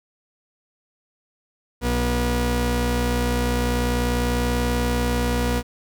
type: tone pair together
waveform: sawtooth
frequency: 60.4 / 241.6 Hz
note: B1 / B3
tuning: -38 / -38 cents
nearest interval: 2 octaves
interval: 2400 cents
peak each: -18 dBFS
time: 1.81-5.63 s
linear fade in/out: 50 ms
effects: none